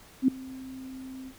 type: tone with ADSR envelope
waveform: sine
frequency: 261.8 Hz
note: C4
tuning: 1 cent sharp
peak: -15 dBFS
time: 0.22-1.34 s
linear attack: 61 ms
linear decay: 4 ms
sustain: -23 dB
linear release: 70 ms
effects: pink hiss -53 dBFS RMS until 1.38 s